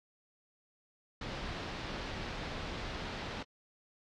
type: low-pass noise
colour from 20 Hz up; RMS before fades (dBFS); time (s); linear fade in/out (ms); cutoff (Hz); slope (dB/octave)
pink; -41; 1.21-3.43; 5; 4600; 24
effects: AAC 64 kbps